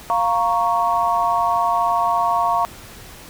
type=chord; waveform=sine; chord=Bb minor; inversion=second; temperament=equal; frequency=698.5 / 932.3 / 1108.7 Hz; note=F5 / Bb5 / Db6; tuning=0 / 0 / 0 cents; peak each=-20 dBFS; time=0.1-2.65 s; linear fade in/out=0 ms; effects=pink hiss -40 dBFS RMS until 3.29 s